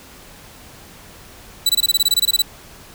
sawtooth tone bursts, 3951 Hz, B7, in tune, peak -9 dBFS, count 14, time 1.66-2.421 s, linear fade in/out 5 ms, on 33 ms, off 23 ms, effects pink hiss -42 dBFS RMS until 2.94 s

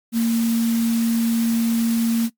sine tone in noise, 230 Hz, A#3, 23 cents flat, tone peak -16 dBFS, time 0.12-2.3 s, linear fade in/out 50 ms, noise white, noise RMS -32 dBFS, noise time 0.12-2.3 s, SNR +13 dB, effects noise-tail reverb RT60 0.1 s tail -20 dB re dry + MP3 96 kbps

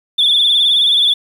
sine tone with vibrato, 3476 Hz, A7, 22 cents flat, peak -8 dBFS, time 0.18-1.14 s, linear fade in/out 10 ms, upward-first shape triangle, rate 19 Hz, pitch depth 81 cents each way, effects tanh soft clip ceiling -5 dBFS + 7-bit

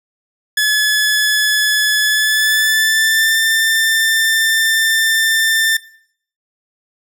sawtooth tone with pitch glide, 1711 to 1787.8 Hz, A6 to A6, -49 to +27 cents, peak -8 dBFS, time 0.57-5.77 s, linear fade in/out 5 ms, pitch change +76 cents, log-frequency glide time 2.01-3.38 s, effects noise-tail reverb RT60 0.6 s tail -19 dB re dry

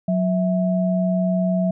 sine tone pair together, 183.24 / 653 Hz, F#3 / E5, -17 / -17 cents, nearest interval octave + minor seventh, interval 2200 cents, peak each -18 / -23 dBFS, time 0.08-1.71 s, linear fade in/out 5 ms, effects none

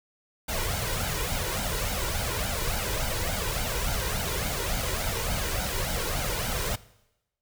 pink noise with flanger, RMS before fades -29 dBFS, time 0.48-6.76 s, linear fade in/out 10 ms, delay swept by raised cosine 1.3 to 2.1 ms, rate 3.5 Hz, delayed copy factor +0.7, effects noise-tail reverb RT60 0.9 s tail -20 dB re dry

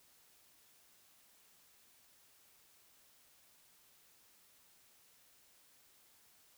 silence, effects white hiss -67 dBFS RMS until 6.57 s

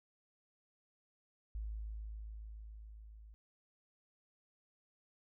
sine tone with level ramp, 53.6 Hz, A1, 45 cents flat, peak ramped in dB -38 to -53 dBFS, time 1.55-3.34 s, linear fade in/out 0 ms, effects none

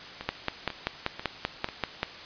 two click trains, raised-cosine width 0.3 ms, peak -10 / -19 dBFS, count 10 / 4, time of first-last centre 0.29-2.031 / 0.21-1.688 s, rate 5.17 / 2.03 Hz, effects white hiss -43 dBFS RMS until 2.25 s + resampled to 11025 Hz

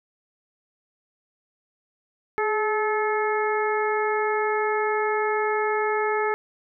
harmonic tone with a mistuned harmonic, 432.1 Hz, A4, 31 cents flat, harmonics 1 / 2 / 3 / 4 / 5, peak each -24 / -27 / -29 / -31 / -32 dBFS, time 2.38-6.34 s, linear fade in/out 0 ms, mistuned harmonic 1, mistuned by -38 cents, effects none

